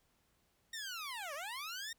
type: linear two-way sweep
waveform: 15% pulse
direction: down then up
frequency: 1871 to 544 to 1871 Hz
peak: -35 dBFS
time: 0.73-1.93 s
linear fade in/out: 5 ms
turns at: 1.34 s
effects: pink hiss -75 dBFS RMS until 1.98 s